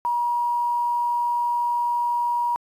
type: tone with quantisation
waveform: sine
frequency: 957 Hz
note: A#5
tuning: 45 cents sharp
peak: -20 dBFS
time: 0.05-2.56 s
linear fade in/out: 0 ms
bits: 8
effects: resampled to 32000 Hz